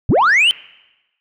sine linear sweep, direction up, 49.58 to 3136 Hz, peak -7 dBFS, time 0.09-0.51 s, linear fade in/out 0 ms, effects noise-tail reverb RT60 1.0 s tail -25 dB re dry + tanh soft clip ceiling -8 dBFS

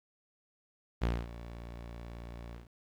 sawtooth tone with ADSR envelope, 58.27 Hz, A#1, in tune, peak -23 dBFS, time 1.01-2.69 s, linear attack 23 ms, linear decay 230 ms, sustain -16 dB, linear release 150 ms, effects low-pass 4000 Hz 12 dB/octave + 10-bit

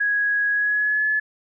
sine tone with pitch glide, 1661.2 to 1716.8 Hz, G#6 to A6, 0 to -43 cents, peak -18 dBFS, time 0-1.2 s, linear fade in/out 10 ms, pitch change +57 cents, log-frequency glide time 0.51-1.07 s, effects none

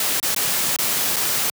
white noise with dropouts, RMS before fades -21 dBFS, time 0-1.5 s, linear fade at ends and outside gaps 2 ms, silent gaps 0.2-0.228 / 0.347-0.362 / 0.763-0.787 / 1.161-1.165 s, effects high-pass 100 Hz 12 dB/octave

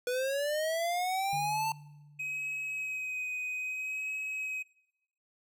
square linear sweep, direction up, 487.3 to 896 Hz, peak -30 dBFS, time 0.07-1.72 s, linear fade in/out 2 ms
sine tone with exponential decay, 146.83 Hz, D3, in tune, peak -38 dBFS, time 1.33-3.36 s, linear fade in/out 0 ms, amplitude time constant 440 ms
triangle tone with vibrato, 2528 Hz, D#7, 27 cents sharp, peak -32 dBFS, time 2.19-4.63 s, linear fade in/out 10 ms, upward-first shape sine, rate 0.62 Hz, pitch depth 18 cents each way
effects noise-tail reverb RT60 0.9 s tail -23 dB re dry

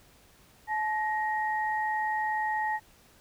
sine tone pair together, 861 / 1875.7 Hz, A5 / A#6, -38 / +10 cents, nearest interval octave + minor second, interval 1348 cents, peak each -28 / -32 dBFS, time 0.67-2.8 s, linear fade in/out 50 ms, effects pink hiss -59 dBFS RMS until 3.2 s

